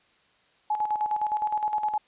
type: tone with tremolo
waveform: sine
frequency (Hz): 848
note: G#5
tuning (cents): +36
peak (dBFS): -22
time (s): 0.7-1.98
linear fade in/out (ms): 5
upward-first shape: square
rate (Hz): 9.7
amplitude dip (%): 60
effects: white hiss -63 dBFS RMS until 2.07 s + resampled to 8000 Hz